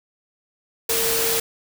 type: tone in noise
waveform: sine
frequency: 456 Hz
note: A#4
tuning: 38 cents flat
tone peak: -25 dBFS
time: 0.89-1.4 s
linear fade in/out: 5 ms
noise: white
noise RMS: -22 dBFS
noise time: 0.89-1.4 s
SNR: -6 dB
effects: none